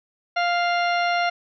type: harmonic tone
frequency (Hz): 698.5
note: F5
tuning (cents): 0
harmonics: 1 / 2 / 3 / 4 / 5 / 6 / 8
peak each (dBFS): -21 / -26 / -28 / -32 / -39 / -35 / -42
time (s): 0.36-1.3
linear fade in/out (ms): 10
effects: none